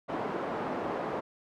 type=band-pass noise; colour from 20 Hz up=pink; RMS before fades=-34 dBFS; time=0.08-1.21 s; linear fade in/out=20 ms; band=300 to 1000 Hz; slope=12 dB/octave; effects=none